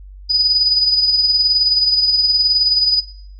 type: tone with tremolo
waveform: sine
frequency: 4966 Hz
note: D#8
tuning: 4 cents flat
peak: -10 dBFS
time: 0.29-3.01 s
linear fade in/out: 20 ms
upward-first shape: sine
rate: 19 Hz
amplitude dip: 55%
effects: noise-tail reverb RT60 0.6 s tail -17 dB re dry + added 48 Hz sine -34 dBFS peak until 3.39 s